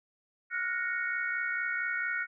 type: chord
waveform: sine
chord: Gb major seventh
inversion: third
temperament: equal with one note detuned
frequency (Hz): 1396.9 / 1461.3 / 1864.7 / 2217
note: F6 / Gb6 / Bb6 / Db7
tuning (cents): 0 / -22 / 0 / 0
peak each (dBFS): -38 / -33 / -35 / -37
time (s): 0.5-2.27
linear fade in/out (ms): 50
effects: none